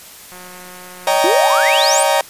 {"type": "click train", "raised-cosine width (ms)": 0.5, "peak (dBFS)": -23, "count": 156, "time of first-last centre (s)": [0.32, 1.176], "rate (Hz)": 181}
{"type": "chord", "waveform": "40% pulse", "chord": "Eb dominant seventh", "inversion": "third", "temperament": "equal with one note detuned", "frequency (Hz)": [561.8, 622.3, 784, 932.3], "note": ["Db5", "Eb5", "G5", "Bb5"], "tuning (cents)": [23, 0, 0, 0], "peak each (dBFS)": -17, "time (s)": [1.07, 2.21], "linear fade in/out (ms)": 2}
{"type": "exponential sweep", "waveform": "sine", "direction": "up", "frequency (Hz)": [320, 9340], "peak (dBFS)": -15, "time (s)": [1.24, 2.03], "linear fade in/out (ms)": 2}
{"effects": ["white hiss -38 dBFS RMS until 2.29 s", "resampled to 32000 Hz"]}